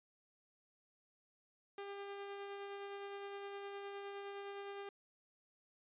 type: tone with tremolo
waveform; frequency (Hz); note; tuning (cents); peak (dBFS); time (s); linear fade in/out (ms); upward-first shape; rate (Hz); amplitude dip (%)
sawtooth; 400; G4; +35; -40; 1.78-4.89; 2; sine; 9.7; 25
effects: resampled to 8000 Hz